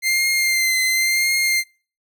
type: tone with vibrato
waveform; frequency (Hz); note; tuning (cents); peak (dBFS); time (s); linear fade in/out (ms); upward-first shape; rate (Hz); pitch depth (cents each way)
sawtooth; 2093; C7; 0; -13; 0.02-1.64; 50; triangle; 0.94; 36
effects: noise-tail reverb RT60 0.4 s tail -26 dB re dry